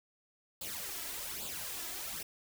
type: noise with flanger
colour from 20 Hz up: white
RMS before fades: -41 dBFS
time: 0.61-2.23 s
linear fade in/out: 5 ms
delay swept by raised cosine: 0.25 to 3.05 ms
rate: 1.2 Hz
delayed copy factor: +0.7
effects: none